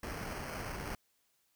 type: noise with sample-and-hold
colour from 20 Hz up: pink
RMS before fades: -41 dBFS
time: 0.03-0.95 s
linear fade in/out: 2 ms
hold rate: 3675 Hz
effects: white hiss -75 dBFS RMS until 1.55 s